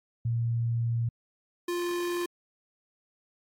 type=tone pair in turn; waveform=sine / square; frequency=116.7 / 349.7 Hz; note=A#2 / F4; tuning=+2 / +2 cents; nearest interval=octave + perfect fifth; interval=1900 cents; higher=second; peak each=-25 / -29 dBFS; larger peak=first; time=0.25-1.09 / 1.68-2.26 s; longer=first; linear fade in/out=5 ms; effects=AAC 48 kbps